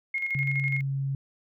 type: tone with tremolo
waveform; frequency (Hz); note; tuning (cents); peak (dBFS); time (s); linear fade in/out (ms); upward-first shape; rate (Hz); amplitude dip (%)
sine; 2153; C7; +49; -25; 0.14-0.81; 5; square; 12; 50
type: tone with pitch glide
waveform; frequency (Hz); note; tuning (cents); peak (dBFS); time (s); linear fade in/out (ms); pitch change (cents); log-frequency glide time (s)
sine; 138.59 to 136.84; C#3 to C#3; 0 to -22; -26; 0.35-1.15; 2; -22; 0.56-0.9
effects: none